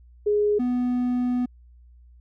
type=tone pair in turn; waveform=sine / triangle; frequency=416 / 247.4 Hz; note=G#4 / B3; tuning=+3 / +3 cents; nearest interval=major sixth; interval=900 cents; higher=first; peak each=-18 / -19 dBFS; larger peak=first; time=0.26-0.59 / 0.59-1.46 s; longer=second; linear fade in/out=10 ms; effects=added 60 Hz sine -48 dBFS peak until 2.2 s